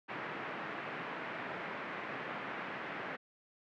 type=band-pass noise; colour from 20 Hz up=white; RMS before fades=-42 dBFS; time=0.08-3.17 s; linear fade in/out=20 ms; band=140 to 2100 Hz; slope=24 dB/octave; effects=none